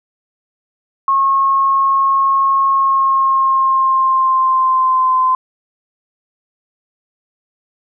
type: tone with pitch glide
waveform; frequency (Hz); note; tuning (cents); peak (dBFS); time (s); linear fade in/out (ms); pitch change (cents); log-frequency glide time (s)
sine; 1087 to 1031.9; C#6 to C6; -34 to -24; -10; 1.08-5.35; 2; -90; 2.72-5.16
effects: none